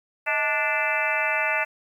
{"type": "harmonic tone with a mistuned harmonic", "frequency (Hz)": 293.3, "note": "D4", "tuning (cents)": -2, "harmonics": [2, 3, 4, 5, 6, 7, 8, 9], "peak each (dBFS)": [-30, -30, -34, -29, -30, -28, -31, -28], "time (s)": [0.26, 1.65], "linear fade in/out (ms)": 20, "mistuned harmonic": 2, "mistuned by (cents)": 130, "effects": ["9-bit"]}